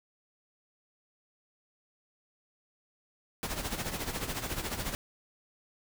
pink noise with tremolo, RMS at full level -33 dBFS, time 3.43-4.95 s, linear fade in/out 0 ms, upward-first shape sine, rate 14 Hz, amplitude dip 65%, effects none

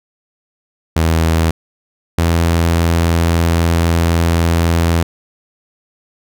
sawtooth tone pair in turn, 81.5 / 83.84 Hz, E2 / E2, -19 / +30 cents, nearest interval unison, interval 49 cents, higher second, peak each -7 dBFS, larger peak neither, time 0.96-1.51 / 2.18-5.03 s, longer second, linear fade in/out 5 ms, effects none

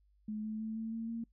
sine tone with pitch steps, 213.8 / 216.9 / 220.1 / 223.3 / 226.5 / 229.8 Hz, A3 / A3 / A3 / A3 / A#3 / A#3, -49 / -25 / +1 / +26 / -50 / -25 cents, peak -36 dBFS, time 0.28-1.24 s, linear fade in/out 5 ms, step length 160 ms, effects noise-tail reverb RT60 0.1 s tail -25 dB re dry + added 50 Hz sine -66 dBFS peak until 1.32 s

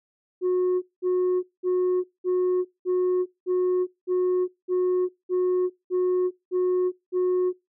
sine tone bursts, 364.3 Hz, F#4, 27 cents flat, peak -17 dBFS, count 12, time 0.41-7.53 s, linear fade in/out 50 ms, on 410 ms, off 200 ms, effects noise-tail reverb RT60 0.2 s tail -22 dB re dry + tanh soft clip ceiling -19 dBFS

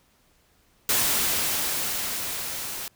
white noise with level ramp, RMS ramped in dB -22 to -34 dBFS, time 0.89-2.88 s, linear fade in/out 2 ms, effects pink hiss -63 dBFS RMS until 2.95 s

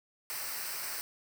white noise with comb filter, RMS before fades -38 dBFS, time 0.3-1.01 s, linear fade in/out 0 ms, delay 0.29 ms, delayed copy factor -0.65, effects none

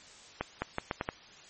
accelerating click train, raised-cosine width 0.5 ms, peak -15 dBFS, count 6, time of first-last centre 0.41-1.089 s, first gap 210 ms, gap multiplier 0.78, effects white hiss -53 dBFS RMS until 1.49 s + MP3 32 kbps

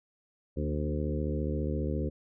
harmonic tone with a mistuned harmonic, 74.7 Hz, D2, 30 cents sharp, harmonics 1 / 2 / 3 / 4 / 5 / 6 / 7, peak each -32 / -35 / -37 / -38 / -39 / -40 / -40 dBFS, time 0.56-2.1 s, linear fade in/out 20 ms, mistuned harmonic 3, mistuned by +34 cents, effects none

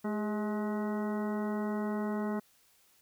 harmonic tone with a mistuned harmonic, 211.8 Hz, G#3, 34 cents sharp, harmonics 1 / 2 / 3 / 4 / 5 / 6 / 7 / 9, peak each -32 / -38 / -42 / -44 / -46 / -48 / -49 / -51 dBFS, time 0.04-2.4 s, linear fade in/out 10 ms, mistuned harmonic 2, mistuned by -51 cents, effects white hiss -66 dBFS RMS until 3.01 s

